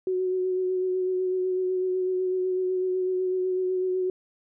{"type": "tone with vibrato", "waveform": "sine", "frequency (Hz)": 370, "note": "F#4", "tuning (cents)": 0, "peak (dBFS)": -23, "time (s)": [0.07, 4.1], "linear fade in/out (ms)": 2, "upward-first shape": "sine", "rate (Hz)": 8, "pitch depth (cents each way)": 19, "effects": []}